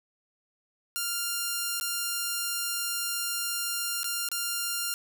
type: tone with dropouts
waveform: 5% pulse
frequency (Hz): 1396.9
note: F6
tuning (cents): 0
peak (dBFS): -17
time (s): 0.96-4.94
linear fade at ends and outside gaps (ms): 0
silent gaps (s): 1.799-1.811 / 4.032-4.043 / 4.288-4.316
effects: none